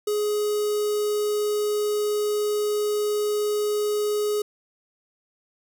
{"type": "tone with notch filter", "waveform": "square", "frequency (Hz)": 418.5, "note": "G#4", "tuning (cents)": 13, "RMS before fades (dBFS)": -24, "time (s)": [0.07, 4.42], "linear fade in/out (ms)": 5, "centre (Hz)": 1900, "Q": 0.59, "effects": []}